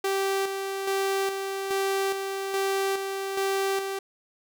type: tone with tremolo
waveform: sawtooth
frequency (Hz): 389.7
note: G4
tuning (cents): -10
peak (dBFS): -20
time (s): 0.04-3.99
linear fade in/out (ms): 5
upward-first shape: square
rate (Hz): 1.2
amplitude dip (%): 45
effects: none